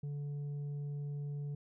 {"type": "tone with tanh clipping", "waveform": "sine", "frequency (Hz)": 144.5, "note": "D3", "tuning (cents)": -28, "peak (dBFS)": -38, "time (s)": [0.03, 1.55], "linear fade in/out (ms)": 5, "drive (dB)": 4, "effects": []}